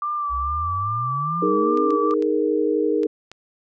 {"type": "tone with vibrato", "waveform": "sine", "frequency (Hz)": 1174.7, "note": "D6", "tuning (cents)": 0, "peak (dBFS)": -22, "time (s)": [0.02, 2.14], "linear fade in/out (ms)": 2, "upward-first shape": "sine", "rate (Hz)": 2.4, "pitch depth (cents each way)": 33}
{"type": "exponential sweep", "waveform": "sine", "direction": "up", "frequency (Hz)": [59.3, 330], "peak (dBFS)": -27, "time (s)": [0.29, 2.06], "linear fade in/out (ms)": 50}
{"type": "chord", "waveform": "sine", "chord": "D# suspended fourth", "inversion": "none", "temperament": "just", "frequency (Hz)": [311.1, 414.8, 466.7], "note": ["D#4", "G#4", "A#4"], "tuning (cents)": [0, -2, 2], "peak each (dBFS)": -22, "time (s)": [1.42, 3.07], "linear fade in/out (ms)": 5}
{"type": "clicks", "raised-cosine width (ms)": 0.2, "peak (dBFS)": -22, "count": 6, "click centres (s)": [1.774, 1.906, 2.11, 2.224, 3.033, 3.316]}
{"effects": []}